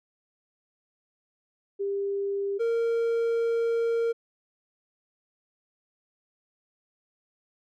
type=tone pair in turn; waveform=sine / triangle; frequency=398.2 / 462.4 Hz; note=G4 / A#4; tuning=+27 / -14 cents; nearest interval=minor third; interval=259 cents; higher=second; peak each=-26 / -21 dBFS; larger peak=second; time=1.79-2.59 / 2.59-4.13 s; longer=second; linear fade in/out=20 ms; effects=none